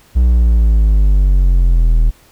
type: exponential sweep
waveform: triangle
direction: down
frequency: 62.4 to 38.89 Hz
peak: -5 dBFS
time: 0.15-2.11 s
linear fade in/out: 20 ms
effects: pink hiss -48 dBFS RMS until 2.31 s